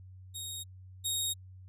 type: tone pair in turn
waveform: 15% pulse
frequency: 3746 / 3746 Hz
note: A#7 / A#7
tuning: +8 / +8 cents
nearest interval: unison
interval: 0 cents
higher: neither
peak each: -31 / -23 dBFS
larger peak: second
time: 0.34-0.64 / 1.04-1.34 s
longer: neither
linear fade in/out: 20 ms
effects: added 93 Hz sine -48 dBFS peak until 1.68 s + resampled to 32000 Hz